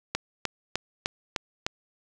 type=click train; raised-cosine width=0.2 ms; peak=-9 dBFS; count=6; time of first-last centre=0.15-1.665 s; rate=3.3 Hz; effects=none